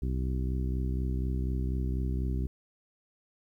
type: harmonic tone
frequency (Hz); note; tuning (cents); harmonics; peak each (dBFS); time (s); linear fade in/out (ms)
64.1; C2; -35; 1 / 2 / 3 / 4 / 5 / 6; -29 / -35 / -39 / -41 / -43 / -45; 0.02-2.47; 5
effects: 11-bit